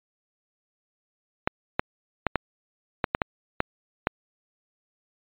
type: clicks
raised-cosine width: 0.5 ms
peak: -6 dBFS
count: 9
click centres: 1.475 / 1.795 / 2.267 / 2.357 / 3.042 / 3.149 / 3.218 / 3.604 / 4.071 s
effects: resampled to 8000 Hz